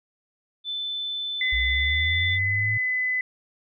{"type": "tone", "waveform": "sine", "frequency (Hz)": 3520, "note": "A7", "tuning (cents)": 0, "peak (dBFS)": -27, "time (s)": [0.64, 2.39], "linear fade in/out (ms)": 50}
{"type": "tone with pitch glide", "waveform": "sine", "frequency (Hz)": [2030, 2011], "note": ["B6", "B6"], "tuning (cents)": [47, 31], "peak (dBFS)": -22, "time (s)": [1.41, 3.21], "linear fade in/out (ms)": 2, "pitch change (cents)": -16, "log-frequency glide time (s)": [1.9, 2.99]}
{"type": "linear sweep", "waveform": "sine", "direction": "up", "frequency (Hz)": [60.5, 110], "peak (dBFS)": -26, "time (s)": [1.52, 2.78], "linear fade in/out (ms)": 10}
{"effects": []}